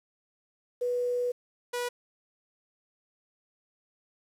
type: tone pair in turn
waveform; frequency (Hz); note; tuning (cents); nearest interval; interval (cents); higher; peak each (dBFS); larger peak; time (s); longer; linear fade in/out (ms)
sine / sawtooth; 490.5 / 487.1; B4 / B4; -12 / -24; unison; 12; first; -26; neither; 0.81-1.32 / 1.73-1.89; first; 10
effects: resampled to 32000 Hz + 9-bit